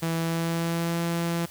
sawtooth tone with pitch glide, 164.81 to 169.15 Hz, E3 to E3, 0 to +45 cents, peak -21 dBFS, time 0.02-1.46 s, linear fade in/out 10 ms, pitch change +45 cents, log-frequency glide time 0.16-1.01 s, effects added 76 Hz sine -56 dBFS peak until 1.5 s + white hiss -47 dBFS RMS until 1.5 s

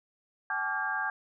sine tone cluster, 768 / 858 / 1162 / 1399 / 1611 Hz, G5 / A5 / D6 / F6 / G6, -36 / -44 / -19 / +3 / +47 cents, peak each -38 / -36 / -37 / -40 / -31 dBFS, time 0.5-1.1 s, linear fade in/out 2 ms, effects none

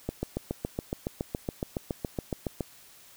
click train, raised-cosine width 2 ms, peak -16 dBFS, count 19, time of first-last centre 0.09-2.607 s, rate 7.15 Hz, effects white hiss -54 dBFS RMS until 3.16 s

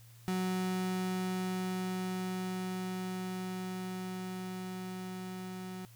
35% pulse tone with level ramp, 185 Hz, F#3, in tune, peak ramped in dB -29 to -39 dBFS, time 0.28-5.85 s, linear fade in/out 0 ms, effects added 116 Hz sine -54 dBFS peak until 5.95 s + white hiss -62 dBFS RMS until 5.95 s

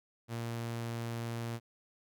sawtooth tone, 116.54 Hz, A#2, in tune, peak -32 dBFS, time 0.28-1.6 s, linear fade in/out 50 ms, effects none

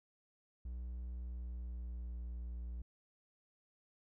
triangle tone with pitch glide, 60.9 to 59.54 Hz, B1 to A#1, -24 to +37 cents, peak -39 dBFS, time 0.65-2.82 s, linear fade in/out 5 ms, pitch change -39 cents, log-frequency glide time 1.15-2.17 s, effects none

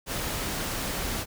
pink noise, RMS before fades -31 dBFS, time 0.06-1.26 s, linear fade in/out 50 ms, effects none

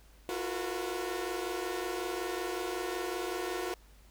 sawtooth tone cluster, 339.9 / 365.3 / 456.2 / 495.1 Hz, F4 / F#4 / A#4 / B4, -47 / -22 / -37 / +4 cents, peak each -36 / -32 / -38 / -39 dBFS, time 0.29-3.74 s, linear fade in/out 0 ms, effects added 51 Hz sine -56 dBFS peak until 4.1 s + pink hiss -63 dBFS RMS until 4.1 s

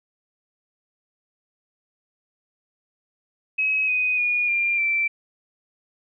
sine tone with pitch steps, 2554 / 2499 / 2444 / 2391 / 2339 Hz, D#7 / D#7 / D#7 / D7 / D7, +45 / +7 / -32 / +30 / -8 cents, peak -19 dBFS, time 3.58-5.08 s, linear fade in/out 10 ms, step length 300 ms, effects none

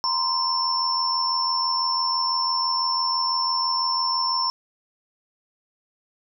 sine tone cluster, 948 / 1034 / 5390 Hz, A#5 / C6 / E8, +29 / -21 / +38 cents, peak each -29 / -25 / -23 dBFS, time 0.04-4.5 s, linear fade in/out 0 ms, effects none

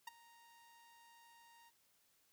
sawtooth tone with ADSR envelope, 932.3 Hz, A#5, in tune, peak -39 dBFS, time 0.07-1.71 s, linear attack 6 ms, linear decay 16 ms, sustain -20 dB, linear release 30 ms, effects white hiss -75 dBFS RMS until 2.32 s

